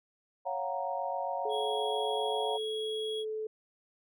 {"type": "chord", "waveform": "sine", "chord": "Gb major seventh", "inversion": "second", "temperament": "equal with one note detuned", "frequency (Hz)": [554.4, 698.5, 746, 932.3], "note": ["Db5", "F5", "Gb5", "Bb5"], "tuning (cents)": [0, 0, 14, 0], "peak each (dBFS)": -37, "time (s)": [0.45, 2.58], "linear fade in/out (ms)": 20}
{"type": "tone with pitch glide", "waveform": "sine", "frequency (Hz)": [428.3, 434.3], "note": ["A4", "A4"], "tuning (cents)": [-47, -23], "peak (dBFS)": -33, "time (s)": [1.45, 3.47], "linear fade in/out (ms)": 5, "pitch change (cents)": 24, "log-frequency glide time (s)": [1.87, 2.64]}
{"type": "tone", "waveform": "triangle", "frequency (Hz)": 3322, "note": "G#7", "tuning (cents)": 0, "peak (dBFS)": -36, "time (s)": [1.49, 3.25], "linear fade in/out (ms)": 50}
{"effects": []}